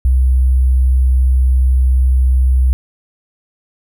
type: tone with sample-and-hold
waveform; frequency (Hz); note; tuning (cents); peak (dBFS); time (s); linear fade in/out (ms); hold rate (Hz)
sine; 64.1; C2; -35; -8; 0.05-2.73; 0; 11025
effects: none